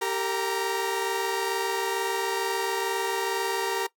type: tone cluster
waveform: sawtooth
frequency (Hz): 390.5 / 457.4 / 937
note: G4 / A#4 / A#5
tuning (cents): -7 / -33 / +9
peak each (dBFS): -26 / -27 / -26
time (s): 0.01-3.87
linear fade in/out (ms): 10
effects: noise-tail reverb RT60 0.1 s tail -18 dB re dry